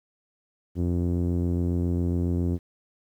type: tone with low-pass filter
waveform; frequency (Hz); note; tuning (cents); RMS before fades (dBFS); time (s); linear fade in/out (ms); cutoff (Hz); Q
sawtooth; 87.31; F2; 0; -25; 0.75-2.59; 50; 320; 1.7
effects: 10-bit